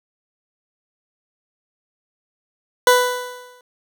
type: tone with exponential decay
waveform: 20% pulse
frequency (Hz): 496.1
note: B4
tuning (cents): +8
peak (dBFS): -3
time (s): 2.87-3.61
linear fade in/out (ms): 2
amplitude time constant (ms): 160
effects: none